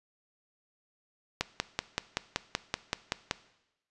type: click train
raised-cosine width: 0.2 ms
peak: -10 dBFS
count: 11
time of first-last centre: 1.41-3.311 s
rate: 5.26 Hz
effects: noise-tail reverb RT60 0.9 s tail -17 dB re dry + resampled to 24000 Hz